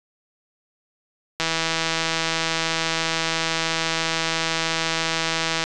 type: click train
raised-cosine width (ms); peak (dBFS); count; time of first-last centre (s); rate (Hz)
0.2; -5; 692; 1.4-5.639; 163
effects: resampled to 24000 Hz